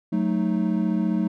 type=chord; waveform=triangle; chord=D# diminished; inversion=first; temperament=equal; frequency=185 / 220 / 311.1 Hz; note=F#3 / A3 / D#4; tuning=0 / 0 / 0 cents; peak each=-22 / -22 / -25 dBFS; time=0.12-1.28 s; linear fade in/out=10 ms; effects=none